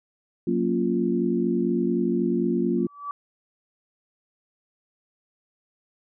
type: chord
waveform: sine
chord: Gb major seventh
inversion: none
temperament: equal with one note detuned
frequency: 183.93 / 233.1 / 277.2 / 349.2 Hz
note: Gb3 / Bb3 / Db4 / F4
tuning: -10 / 0 / 0 / 0 cents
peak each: -27 / -25 / -29 / -25 dBFS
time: 0.47-2.87 s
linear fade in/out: 5 ms
type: tone with exponential growth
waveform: sine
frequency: 1151 Hz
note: D6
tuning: 35 cents flat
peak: -26 dBFS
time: 2.77-3.11 s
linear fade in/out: 1 ms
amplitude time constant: 73 ms
effects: none